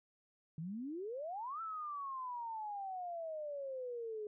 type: exponential two-way sweep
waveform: sine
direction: up then down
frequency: 151.3 to 1343 to 415.6 Hz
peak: -40 dBFS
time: 0.58-4.27 s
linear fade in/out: 2 ms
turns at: 1.61 s
effects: none